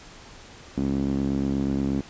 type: tone with band-pass filter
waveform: sawtooth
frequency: 68.4 Hz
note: C#2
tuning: 23 cents flat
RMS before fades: -25 dBFS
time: 0.77-2.01 s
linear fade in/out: 5 ms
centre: 250 Hz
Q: 3.3
effects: pink hiss -46 dBFS RMS until 2.09 s + resampled to 16000 Hz